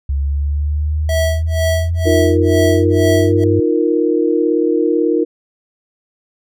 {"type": "linear sweep", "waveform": "sine", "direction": "up", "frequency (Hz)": [68.9, 99], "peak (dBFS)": -14, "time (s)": [0.09, 3.6], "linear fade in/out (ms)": 5}
{"type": "tone with tremolo", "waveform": "square", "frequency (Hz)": 650, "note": "E5", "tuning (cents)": -24, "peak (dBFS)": -15, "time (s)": [1.09, 3.44], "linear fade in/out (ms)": 2, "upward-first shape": "sine", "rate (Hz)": 2.1, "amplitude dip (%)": 100}
{"type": "chord", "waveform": "sine", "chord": "Eb suspended second", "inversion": "none", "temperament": "equal", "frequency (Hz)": [311.1, 349.2, 466.2], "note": ["Eb4", "F4", "Bb4"], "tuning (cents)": [0, 0, 0], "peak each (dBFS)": -16, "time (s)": [2.05, 5.25], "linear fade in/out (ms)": 20}
{"effects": []}